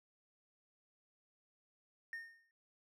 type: tone with exponential decay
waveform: triangle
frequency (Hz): 1833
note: A#6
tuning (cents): -30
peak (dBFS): -37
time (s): 2.13-2.51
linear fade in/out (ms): 1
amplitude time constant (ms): 81
effects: tanh soft clip ceiling -36 dBFS